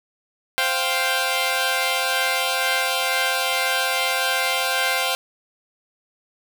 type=chord; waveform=10% pulse; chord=C suspended fourth; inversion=none; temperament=equal; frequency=523.3 / 698.5 / 784 Hz; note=C5 / F5 / G5; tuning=0 / 0 / 0 cents; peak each=-16 dBFS; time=0.58-5.15 s; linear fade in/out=0 ms; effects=none